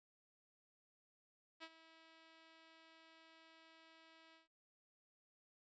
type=tone with ADSR envelope; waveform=5% pulse; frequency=324.2 Hz; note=E4; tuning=29 cents flat; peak=-37 dBFS; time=1.6-4.48 s; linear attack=32 ms; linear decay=52 ms; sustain=-15 dB; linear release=140 ms; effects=resampled to 16000 Hz